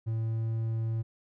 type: tone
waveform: triangle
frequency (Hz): 112.6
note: A2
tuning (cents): +40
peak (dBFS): -26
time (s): 0.06-1.03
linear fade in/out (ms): 20
effects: none

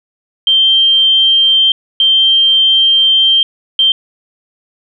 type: tone bursts at uneven times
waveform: sine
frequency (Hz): 3151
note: G7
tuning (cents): +8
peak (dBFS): -6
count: 3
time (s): 0.47-1.72 / 2-3.43 / 3.79-3.92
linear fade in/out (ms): 2
effects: none

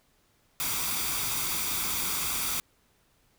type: noise with comb filter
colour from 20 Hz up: white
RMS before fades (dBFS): -30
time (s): 0.6-2.6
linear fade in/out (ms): 0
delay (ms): 0.85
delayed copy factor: +0.55
effects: pink hiss -67 dBFS RMS until 3.38 s

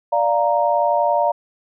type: chord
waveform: sine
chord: Bb major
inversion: first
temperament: equal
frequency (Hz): 587.3 / 698.5 / 932.3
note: D5 / F5 / Bb5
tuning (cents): 0 / 0 / 0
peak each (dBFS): -19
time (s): 0.12-1.32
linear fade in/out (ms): 10
effects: none

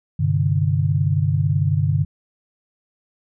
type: chord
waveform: sine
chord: G suspended fourth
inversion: none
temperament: equal with one note detuned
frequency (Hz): 98 / 130.81 / 148.97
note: G2 / C3 / D3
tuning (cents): 0 / 0 / +25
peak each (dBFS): -20 / -22 / -19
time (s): 0.19-2.05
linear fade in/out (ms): 10
effects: none

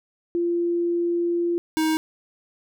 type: tone pair in turn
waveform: sine / square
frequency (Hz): 344.4 / 315.7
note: F4 / D#4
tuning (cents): -24 / +25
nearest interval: major second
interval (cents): 151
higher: first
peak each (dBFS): -20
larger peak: neither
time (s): 0.35-1.58 / 1.77-1.97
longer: first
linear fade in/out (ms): 0
effects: none

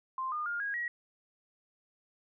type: tone with pitch steps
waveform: sine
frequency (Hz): 1046.5 / 1216.1 / 1413.1 / 1642.1 / 1908.2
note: C6 / D#6 / F6 / G#6 / A#6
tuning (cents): 0 / -40 / +20 / -20 / +40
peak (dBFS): -32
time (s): 0.18-0.88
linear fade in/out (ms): 2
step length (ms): 140
effects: none

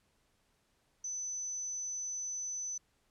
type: tone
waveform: sine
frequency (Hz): 6030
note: F#8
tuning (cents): +32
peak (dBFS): -36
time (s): 1.04-2.78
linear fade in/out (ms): 5
effects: pink hiss -74 dBFS RMS until 3.1 s + low-pass 11000 Hz 12 dB/octave

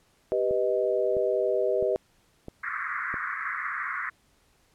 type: chord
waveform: sine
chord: G augmented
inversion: none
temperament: equal with one note detuned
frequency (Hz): 392 / 493.9 / 624.4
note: G4 / B4 / D#5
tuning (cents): 0 / 0 / +6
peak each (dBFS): -27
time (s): 0.32-1.96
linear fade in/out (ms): 0
type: click train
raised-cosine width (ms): 2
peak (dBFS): -24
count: 5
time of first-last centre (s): 0.51-3.142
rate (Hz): 1.52
type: band-pass noise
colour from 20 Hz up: pink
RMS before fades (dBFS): -32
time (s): 2.63-4.1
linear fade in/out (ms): 10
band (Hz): 1100 to 2100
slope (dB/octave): 96
effects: pink hiss -65 dBFS RMS until 4.74 s + low-pass 12000 Hz 12 dB/octave

